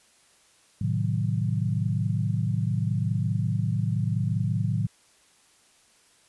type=chord; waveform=sine; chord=A diminished seventh; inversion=none; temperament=equal; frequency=110 / 130.81 / 155.56 / 185 Hz; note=A2 / C3 / Eb3 / Gb3; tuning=0 / 0 / 0 / 0 cents; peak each=-26 / -30 / -29 / -31 dBFS; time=0.81-4.87 s; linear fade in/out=5 ms; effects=white hiss -60 dBFS RMS until 6.28 s + resampled to 24000 Hz